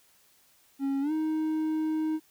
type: tone with pitch glide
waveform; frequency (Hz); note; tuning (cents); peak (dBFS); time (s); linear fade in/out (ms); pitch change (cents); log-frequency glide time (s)
triangle; 274.3 to 313.3; C#4 to D#4; -18 to +12; -24; 0.79-2.2; 50; +230; 1.01-1.12
effects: white hiss -63 dBFS RMS until 2.3 s